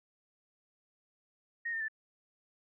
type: tone with pitch steps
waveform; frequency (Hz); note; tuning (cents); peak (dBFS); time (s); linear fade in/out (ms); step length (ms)
sine; 1863 / 1811 / 1760.5; A#6 / A6 / A6; -2 / +49 / 0; -33; 1.65-1.884; 10; 78
effects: none